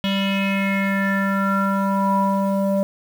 square tone with low-pass filter sweep, 196 Hz, G3, in tune, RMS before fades -20 dBFS, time 0.04-2.83 s, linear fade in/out 0 ms, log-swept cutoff 3200 to 680 Hz, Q 6.3, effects 7-bit

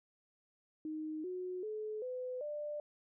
sine tone with pitch steps, 310.8 / 365.4 / 429.5 / 504.9 / 593.5 Hz, D#4 / F#4 / A4 / B4 / D5, -2 / -22 / -42 / +38 / +18 cents, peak -38 dBFS, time 0.85-2.8 s, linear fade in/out 2 ms, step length 390 ms, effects none

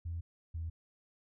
sine tone pair in turn, 84.2 / 82.04 Hz, E2 / E2, +37 / -8 cents, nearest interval unison, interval 45 cents, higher first, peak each -35 / -35 dBFS, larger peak neither, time 0.05-0.21 / 0.54-0.7 s, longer neither, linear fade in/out 10 ms, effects tanh soft clip ceiling -31 dBFS

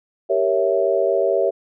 sine chord, G diminished seventh, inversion none, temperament equal, 392 / 466.2 / 554.4 / 659.3 Hz, G4 / Bb4 / Db5 / Fb5, 0 / 0 / 0 / 0 cents, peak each -21 / -23 / -20 / -21 dBFS, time 0.29-1.51 s, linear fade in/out 20 ms, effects none

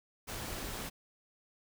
pink noise with amplitude modulation, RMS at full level -39 dBFS, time 0.27-0.9 s, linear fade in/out 20 ms, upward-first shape sine, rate 281 Hz, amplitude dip 35%, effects none

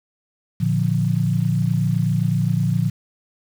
sine chord, Bb major, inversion none, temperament equal with one note detuned, 115.4 / 146.83 / 174.61 Hz, Bb2 / D3 / F3, -17 / 0 / 0 cents, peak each -21 dBFS, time 0.6-2.9 s, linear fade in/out 10 ms, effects 7-bit

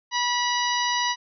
harmonic tone, 974 Hz, B5, 24 cents flat, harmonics 1 / 2 / 3 / 4 / 5 / 6, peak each -25 / -28 / -30 / -31 / -32 / -33 dBFS, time 0.11-1.16 s, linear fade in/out 50 ms, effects none

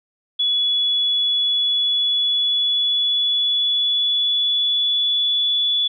sine tone with pitch glide, 3400 to 3434 Hz, G#7 to A7, +40 to -43 cents, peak -16 dBFS, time 0.39-5.88 s, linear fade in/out 10 ms, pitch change +17 cents, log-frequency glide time 1.01-5.48 s, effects none

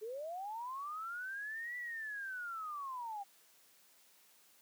sine linear two-way sweep, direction up then down, 412 to 1975.5 to 780 Hz, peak -40 dBFS, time 0.01-3.24 s, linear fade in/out 20 ms, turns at 1.77 s, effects white hiss -66 dBFS RMS until 4.61 s + high-pass 200 Hz 12 dB/octave

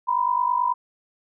sine tone pair together, 962 / 1011.3 Hz, B5 / B5, -46 / +41 cents, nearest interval minor second, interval 87 cents, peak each -22 / -22 dBFS, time 0.07-0.74 s, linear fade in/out 20 ms, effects none

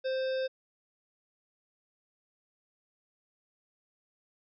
harmonic tone, 523.3 Hz, C5, in tune, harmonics 1 / 3 / 5 / 7 / 9 / 10, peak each -29 / -42 / -49 / -46 / -52 / -51 dBFS, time 0.04-0.48 s, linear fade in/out 20 ms, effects none

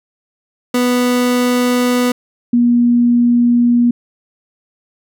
30% pulse / sine tone pair in turn, 246.9 / 239.9 Hz, B3 / A#3, 0 / +50 cents, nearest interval unison, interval 50 cents, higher first, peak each -9 / -8 dBFS, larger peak second, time 0.74-2.12 / 2.53-3.91 s, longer neither, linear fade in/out 5 ms, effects none

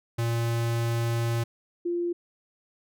square / sine tone pair in turn, 116.54 / 346.9 Hz, A#2 / F4, 0 / -12 cents, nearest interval octave + perfect fifth, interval 1888 cents, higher second, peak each -25 dBFS, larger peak neither, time 0.18-1.44 / 1.85-2.13 s, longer first, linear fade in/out 10 ms, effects none

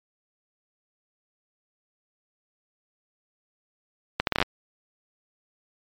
accelerating click train, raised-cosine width 0.3 ms, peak -5 dBFS, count 8, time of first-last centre 4.2-4.426 s, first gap 72 ms, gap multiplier 0.71, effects MP3 96 kbps

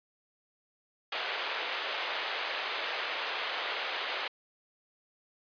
white band-pass noise, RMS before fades -35 dBFS, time 1.12-4.28 s, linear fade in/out 5 ms, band 440 to 3500 Hz, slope 24 dB/octave, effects resampled to 11025 Hz

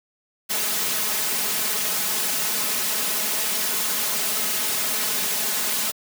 white noise with comb filter, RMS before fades -24 dBFS, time 0.49-5.92 s, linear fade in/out 20 ms, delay 4.7 ms, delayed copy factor +0.85, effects high-pass 150 Hz 12 dB/octave

